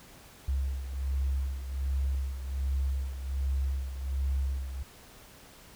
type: beating tone pair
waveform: sine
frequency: 67.1 / 68.4 Hz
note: C2 / C#2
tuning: +44 / -23 cents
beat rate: 1.3 Hz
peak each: -29 / -35 dBFS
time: 0.48-4.83 s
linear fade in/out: 5 ms
effects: pink hiss -53 dBFS RMS until 5.75 s